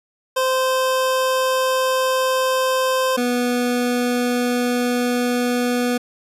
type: tone pair in turn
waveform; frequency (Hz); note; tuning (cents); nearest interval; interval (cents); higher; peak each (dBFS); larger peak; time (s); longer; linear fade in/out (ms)
25% pulse; 519 / 244.9; C5 / B3; -14 / -14; octave + minor second; 1300; first; -13 / -14; first; 0.36-3.17 / 3.17-5.98; neither; 10
effects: resampled to 32000 Hz